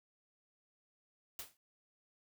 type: noise with exponential decay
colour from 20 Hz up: white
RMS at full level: -41 dBFS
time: 1.39-1.57 s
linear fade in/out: 1 ms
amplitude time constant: 37 ms
effects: none